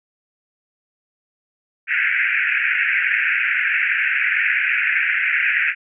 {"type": "band-pass noise", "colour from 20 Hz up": "pink", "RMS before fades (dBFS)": -19, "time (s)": [1.87, 5.75], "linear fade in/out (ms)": 50, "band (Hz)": [1500, 2600], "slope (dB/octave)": 96, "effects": []}